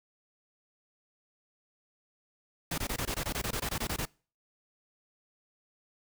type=noise bursts; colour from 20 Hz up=pink; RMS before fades=-33 dBFS; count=15; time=2.71-4.054 s; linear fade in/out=5 ms; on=70 ms; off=21 ms; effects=noise-tail reverb RT60 0.4 s tail -25 dB re dry